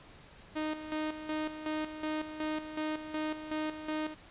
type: tone with tremolo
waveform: sawtooth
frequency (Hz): 309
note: D#4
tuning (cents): -12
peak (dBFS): -28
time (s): 0.55-4.15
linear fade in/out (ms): 20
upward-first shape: square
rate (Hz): 2.7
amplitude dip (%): 65
effects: pink hiss -55 dBFS RMS until 4.3 s + resampled to 8000 Hz